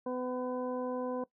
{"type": "harmonic tone", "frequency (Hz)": 251.8, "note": "B3", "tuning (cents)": 34, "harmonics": [1, 2, 3, 4, 6], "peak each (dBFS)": [-37, -35, -46, -43, -57], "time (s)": [0.06, 1.24], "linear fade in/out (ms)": 5, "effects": ["noise-tail reverb RT60 0.1 s tail -19 dB re dry"]}